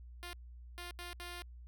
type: tone bursts at uneven times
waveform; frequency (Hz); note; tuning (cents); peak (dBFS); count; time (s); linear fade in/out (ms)
5% pulse; 351.3; F4; +10; -33; 4; 0.23-0.33 / 0.78-0.91 / 0.99-1.13 / 1.2-1.42; 0
effects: added 60 Hz sine -49 dBFS peak until 1.67 s